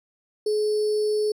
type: tone with sample-and-hold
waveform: sine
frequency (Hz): 423.4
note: G#4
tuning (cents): +33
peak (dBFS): -20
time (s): 0.46-1.32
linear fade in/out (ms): 5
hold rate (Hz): 4900
effects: low-pass 11000 Hz 12 dB/octave